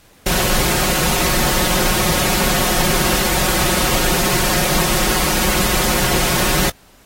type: noise with comb filter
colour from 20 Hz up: pink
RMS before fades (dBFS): -17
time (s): 0.26-6.7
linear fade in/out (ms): 5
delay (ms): 5.5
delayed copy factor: +0.9
effects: pink hiss -50 dBFS RMS until 7.05 s + AAC 48 kbps